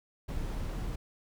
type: noise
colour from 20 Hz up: brown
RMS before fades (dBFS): -35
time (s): 0.28-0.96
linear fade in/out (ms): 10
effects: none